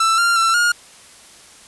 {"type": "tone with pitch steps", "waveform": "45% pulse", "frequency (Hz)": [1330, 1389, 1343, 1425], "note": ["E6", "F6", "E6", "F6"], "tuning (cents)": [15, -10, 32, 34], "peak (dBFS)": -13, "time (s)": [0, 0.72], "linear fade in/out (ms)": 5, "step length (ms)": 180, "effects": ["white hiss -44 dBFS RMS until 1.67 s", "resampled to 24000 Hz"]}